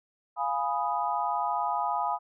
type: chord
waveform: sine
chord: F half-diminished seventh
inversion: none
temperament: equal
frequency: 698.5 / 830.6 / 987.8 / 1244.5 Hz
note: F5 / Ab5 / Cb6 / Eb6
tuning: 0 / 0 / 0 / 0 cents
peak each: -33 / -30 / -31 / -33 dBFS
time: 0.36-2.19 s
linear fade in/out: 50 ms
effects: none